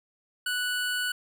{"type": "tone pair together", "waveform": "square", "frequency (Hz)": [1480, 2960], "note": ["F#6", "F#7"], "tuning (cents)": [0, 0], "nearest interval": "octave", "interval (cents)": 1200, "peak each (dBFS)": [-29, -33], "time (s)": [0.46, 1.12], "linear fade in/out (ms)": 5, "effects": []}